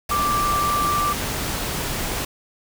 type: tone in noise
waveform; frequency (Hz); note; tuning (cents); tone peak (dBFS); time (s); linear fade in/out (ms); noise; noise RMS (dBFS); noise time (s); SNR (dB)
sine; 1174.7; D6; 0; -19; 0.11-1.13; 5; pink; -26; 0.09-2.25; +4
effects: none